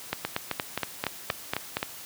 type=two click trains; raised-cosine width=0.3 ms; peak=-11 / -10 dBFS; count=7 / 8; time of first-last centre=0.25-1.829 / 0.13-1.769 s; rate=3.8 / 4.27 Hz; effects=white hiss -43 dBFS RMS until 2.05 s + high-pass 80 Hz 12 dB/octave